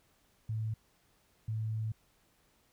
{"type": "tone bursts at uneven times", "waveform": "sine", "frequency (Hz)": 110, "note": "A2", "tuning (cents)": 0, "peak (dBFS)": -32, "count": 2, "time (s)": [[0.49, 0.74], [1.48, 1.92]], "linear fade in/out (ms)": 5, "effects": ["pink hiss -70 dBFS RMS until 2.72 s"]}